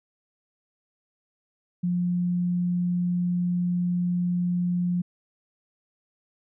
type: tone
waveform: sine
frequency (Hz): 177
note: F3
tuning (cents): +23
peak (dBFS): -22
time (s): 1.83-5.02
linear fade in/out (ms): 10
effects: none